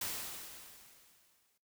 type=noise with exponential decay; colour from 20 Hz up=white; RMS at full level=-37 dBFS; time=0.01-1.58 s; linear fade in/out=5 ms; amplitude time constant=340 ms; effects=noise-tail reverb RT60 0.2 s tail -18 dB re dry